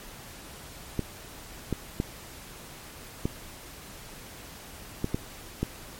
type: clicks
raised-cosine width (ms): 3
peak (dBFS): -13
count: 7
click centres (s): 0.993 / 1.727 / 2.001 / 3.255 / 5.044 / 5.145 / 5.63
effects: pink hiss -45 dBFS RMS until 5.99 s + MP3 64 kbps